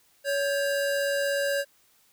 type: tone pair together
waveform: square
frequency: 562 / 1589.6 Hz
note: C#5 / G6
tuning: +24 / +24 cents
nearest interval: octave + tritone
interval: 1800 cents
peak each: -26 / -32 dBFS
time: 0.24-1.65 s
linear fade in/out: 50 ms
effects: white hiss -63 dBFS RMS until 2.12 s